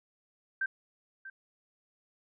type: tone with echo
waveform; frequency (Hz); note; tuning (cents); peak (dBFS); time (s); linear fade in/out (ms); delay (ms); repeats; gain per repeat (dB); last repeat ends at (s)
sine; 1565; G6; -3; -28; 0.61-0.66; 5; 640; 1; -14; 1.3
effects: none